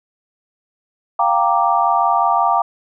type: chord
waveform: sine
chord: G minor seventh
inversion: third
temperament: equal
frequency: 698.5 / 784 / 932.3 / 1174.7 Hz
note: F5 / G5 / Bb5 / D6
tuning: 0 / 0 / 0 / 0 cents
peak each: -18 dBFS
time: 1.19-2.62 s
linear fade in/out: 5 ms
effects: none